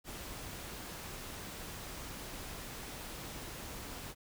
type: noise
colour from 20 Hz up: pink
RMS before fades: -45 dBFS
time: 0.04-4.15 s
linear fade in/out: 50 ms
effects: none